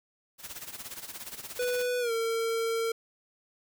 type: noise with tremolo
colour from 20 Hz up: white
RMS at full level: -39 dBFS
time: 0.38-1.87 s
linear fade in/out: 50 ms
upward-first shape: sine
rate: 17 Hz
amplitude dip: 75%
type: tone with pitch glide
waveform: square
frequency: 493.9 to 455.5 Hz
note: B4 to A#4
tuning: 0 to -40 cents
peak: -28 dBFS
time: 1.59-2.92 s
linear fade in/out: 5 ms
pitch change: -140 cents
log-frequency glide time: 2-2.12 s
effects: none